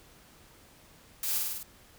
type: noise with echo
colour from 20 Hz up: blue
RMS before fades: -32 dBFS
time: 1.23-1.38 s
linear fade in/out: 2 ms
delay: 50 ms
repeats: 5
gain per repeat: -2 dB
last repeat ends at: 1.63 s
effects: pink hiss -57 dBFS RMS until 1.98 s